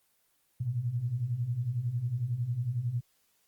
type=beating tone pair; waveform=sine; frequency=113.5 / 124.5 Hz; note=A#2 / B2; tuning=-46 / +14 cents; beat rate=11 Hz; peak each=-35 / -30 dBFS; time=0.6-3.01 s; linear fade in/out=10 ms; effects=white hiss -71 dBFS RMS until 3.47 s + Opus 24 kbps